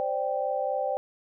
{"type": "chord", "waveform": "sine", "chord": "C suspended second", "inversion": "none", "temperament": "equal", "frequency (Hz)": [523.3, 587.3, 784], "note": ["C5", "D5", "G5"], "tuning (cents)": [0, 0, 0], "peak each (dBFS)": -30, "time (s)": [0, 0.97], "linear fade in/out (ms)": 0, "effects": []}